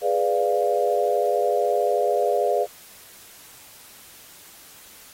sine chord, G# diminished seventh, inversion none, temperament equal, 415.3 / 493.9 / 587.3 / 698.5 Hz, G#4 / B4 / D5 / F5, 0 / 0 / 0 / 0 cents, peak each -24 dBFS, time 0.01-2.67 s, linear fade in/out 50 ms, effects white hiss -47 dBFS RMS until 5.13 s + AAC 48 kbps

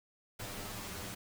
pink noise with comb filter, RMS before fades -43 dBFS, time 0.39-1.15 s, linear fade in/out 10 ms, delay 10 ms, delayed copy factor +0.8, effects none

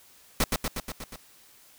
pink noise with echo, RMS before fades -23 dBFS, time 0.4-0.44 s, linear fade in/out 2 ms, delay 120 ms, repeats 6, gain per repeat -3 dB, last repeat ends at 1.16 s, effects white hiss -56 dBFS RMS until 1.78 s

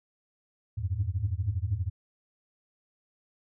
sine tone cluster, 82.7 / 95.2 / 103.5 / 107.7 Hz, E2 / F#2 / G#2 / A2, +6 / +50 / -5 / -37 cents, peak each -32 / -31 / -35 / -32 dBFS, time 0.77-1.9 s, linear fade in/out 20 ms, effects tanh soft clip ceiling -18 dBFS

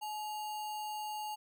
sine tone with sample-and-hold, 850 Hz, G#5, 40 cents sharp, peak -37 dBFS, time 0.01-1.36 s, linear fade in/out 20 ms, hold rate 3675 Hz, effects none

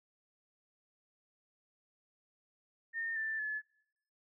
sine tone with pitch steps, 1824 / 1771.1 / 1719.6 Hz, A#6 / A6 / A6, -38 / +11 / -40 cents, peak -34 dBFS, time 2.93-3.62 s, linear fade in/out 50 ms, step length 230 ms, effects noise-tail reverb RT60 0.7 s tail -21 dB re dry

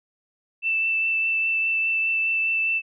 sine tone with vibrato, 2656 Hz, E7, 12 cents sharp, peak -20 dBFS, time 0.62-2.82 s, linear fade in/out 50 ms, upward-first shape triangle, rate 4.9 Hz, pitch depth 12 cents each way, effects none

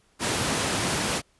pink high-pass noise, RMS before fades -26 dBFS, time 0.19-1.22 s, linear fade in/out 50 ms, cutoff 110 Hz, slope 12 dB/octave, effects pink hiss -64 dBFS RMS until 1.39 s + resampled to 24000 Hz

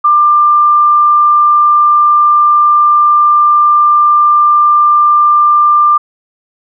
sine tone, 1191 Hz, D6, 24 cents sharp, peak -4 dBFS, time 0.04-5.98 s, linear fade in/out 10 ms, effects none

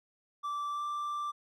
triangle tone with pitch glide, 1166 to 1176.8 Hz, D6 to D6, -13 to +3 cents, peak -31 dBFS, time 0.43-1.32 s, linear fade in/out 20 ms, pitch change +16 cents, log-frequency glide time 0.71-0.83 s, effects none

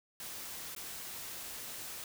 white noise with dropouts, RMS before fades -44 dBFS, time 0.2-2.04 s, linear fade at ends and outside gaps 2 ms, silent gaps 0.75-0.763 s, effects none

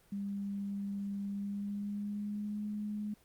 sine tone with pitch glide, 200 to 209.3 Hz, G3 to G#3, +35 to +14 cents, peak -35 dBFS, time 0.12-3.14 s, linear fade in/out 5 ms, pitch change +79 cents, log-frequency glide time 1.3-2.63 s, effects pink hiss -66 dBFS RMS until 3.24 s + Opus 24 kbps

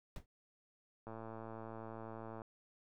brown noise with exponential decay, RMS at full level -39 dBFS, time 0.16-0.26 s, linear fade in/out 1 ms, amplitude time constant 21 ms
click train, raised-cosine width 1 ms, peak -34 dBFS, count 152, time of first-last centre 1.07-2.418 s, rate 112 Hz
effects none

